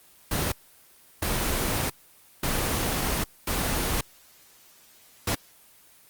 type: noise bursts at uneven times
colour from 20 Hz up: pink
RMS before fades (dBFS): -26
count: 5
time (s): 0.31-0.52 / 1.22-1.9 / 2.43-3.24 / 3.47-4.01 / 5.27-5.35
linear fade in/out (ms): 5
effects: white hiss -55 dBFS RMS until 6.09 s + Opus 24 kbps